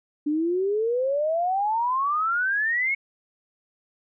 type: exponential sweep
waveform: sine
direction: up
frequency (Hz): 290 to 2217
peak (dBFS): -21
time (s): 0.26-2.95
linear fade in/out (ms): 10
effects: none